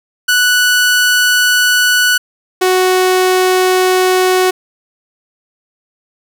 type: tone pair in turn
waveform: sawtooth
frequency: 1480 / 370 Hz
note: F#6 / F#4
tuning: 0 / 0 cents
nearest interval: 2 octaves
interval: 2400 cents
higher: first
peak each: -5 dBFS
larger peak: neither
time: 0.28-2.18 / 2.61-4.51 s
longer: neither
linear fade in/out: 10 ms
effects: none